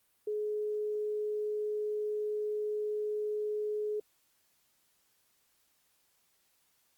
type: tone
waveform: sine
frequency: 422.4 Hz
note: G#4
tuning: 29 cents sharp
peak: -31 dBFS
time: 0.27-4 s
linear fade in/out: 5 ms
effects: white hiss -72 dBFS RMS until 6.97 s + Opus 32 kbps